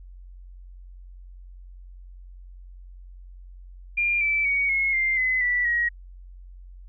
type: tone with pitch steps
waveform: sine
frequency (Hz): 2400 / 2321 / 2244 / 2171 / 2099 / 2030 / 1963 / 1898.3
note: D7 / D7 / C#7 / C#7 / C7 / B6 / B6 / A#6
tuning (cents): +37 / -21 / +21 / -37 / +5 / +47 / -11 / +31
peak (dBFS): -20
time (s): 3.97-5.89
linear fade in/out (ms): 10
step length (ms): 240
effects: added 45 Hz sine -41 dBFS peak until 6.88 s